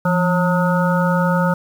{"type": "harmonic tone with a mistuned harmonic", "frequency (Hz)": 180.9, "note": "F#3", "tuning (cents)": -39, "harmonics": [1, 3, 5, 7, 8], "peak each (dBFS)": [-16, -21, -23, -24, -25], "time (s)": [0.05, 1.54], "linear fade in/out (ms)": 5, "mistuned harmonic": 1, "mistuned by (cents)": -94, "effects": ["7-bit"]}